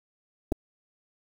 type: clicks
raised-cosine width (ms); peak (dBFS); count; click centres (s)
2; -14; 2; 0.52 / 0.523
effects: 7-bit